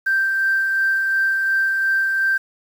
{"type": "tone with tremolo", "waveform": "sine", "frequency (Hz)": 1568, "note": "G6", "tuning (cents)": 0, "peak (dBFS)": -14, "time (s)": [0.06, 2.38], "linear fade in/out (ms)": 10, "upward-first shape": "sine", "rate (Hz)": 2.8, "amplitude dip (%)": 30, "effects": ["tanh soft clip ceiling -10 dBFS", "7-bit"]}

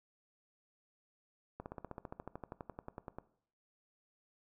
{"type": "slowing click train", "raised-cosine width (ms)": 1, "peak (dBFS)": -29, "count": 21, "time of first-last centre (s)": [1.6, 3.185], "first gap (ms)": 59, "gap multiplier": 1.03, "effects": ["noise-tail reverb RT60 0.6 s tail -18 dB re dry"]}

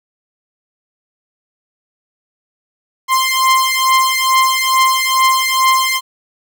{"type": "beating tone pair", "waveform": "sawtooth", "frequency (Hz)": [1046.5, 1048.8], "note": ["C6", "C6"], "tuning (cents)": [0, 4], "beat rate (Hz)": 2.3, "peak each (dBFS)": -10, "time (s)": [3.08, 6.01], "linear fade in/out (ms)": 50, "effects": []}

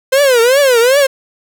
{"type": "tone with vibrato", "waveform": "45% pulse", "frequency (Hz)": 513, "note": "C5", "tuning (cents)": -34, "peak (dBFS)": -7, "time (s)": [0.12, 1.07], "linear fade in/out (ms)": 10, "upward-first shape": "triangle", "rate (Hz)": 2.6, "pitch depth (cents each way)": 230, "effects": []}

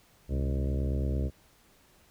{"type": "harmonic tone with a mistuned harmonic", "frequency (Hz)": 68.8, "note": "C#2", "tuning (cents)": -12, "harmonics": [1, 2, 3, 4, 5, 6, 7, 8, 9], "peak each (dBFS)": [-28, -34, -38, -40, -42, -44, -45, -46, -47], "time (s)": [0.28, 1.31], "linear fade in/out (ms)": 50, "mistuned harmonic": 2, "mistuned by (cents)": -100, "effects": ["pink hiss -62 dBFS RMS until 2.1 s"]}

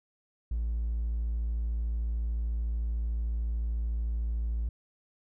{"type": "tone", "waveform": "triangle", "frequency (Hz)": 56.8, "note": "A#1", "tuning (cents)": -44, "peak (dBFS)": -25, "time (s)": [0.51, 4.69], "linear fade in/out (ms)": 5, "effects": ["tanh soft clip ceiling -23 dBFS"]}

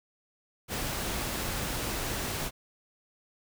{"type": "noise", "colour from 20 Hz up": "pink", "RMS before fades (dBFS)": -33, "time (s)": [0.68, 2.51], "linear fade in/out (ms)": 50, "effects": []}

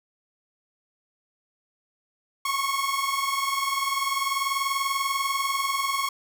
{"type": "tone pair together", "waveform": "sawtooth", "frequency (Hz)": [1088.4, 1108.7], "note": ["C#6", "C#6"], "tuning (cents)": [-32, 0], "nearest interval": "unison", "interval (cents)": 32, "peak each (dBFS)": [-23, -24], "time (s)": [2.45, 6.09], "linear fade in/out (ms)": 5, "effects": []}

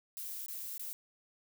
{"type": "noise with dropouts", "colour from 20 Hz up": "violet", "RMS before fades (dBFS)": -42, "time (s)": [0.17, 0.93], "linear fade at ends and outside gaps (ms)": 0, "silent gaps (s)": [[0.461, 0.483], [0.779, 0.795]], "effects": []}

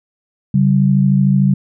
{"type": "tone pair together", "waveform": "sine", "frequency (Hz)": [139.11, 192.5], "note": ["C#3", "G3"], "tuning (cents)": [6, -31], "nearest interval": "tritone", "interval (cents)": 563, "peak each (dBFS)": -12, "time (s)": [0.54, 1.54], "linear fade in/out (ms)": 5, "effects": []}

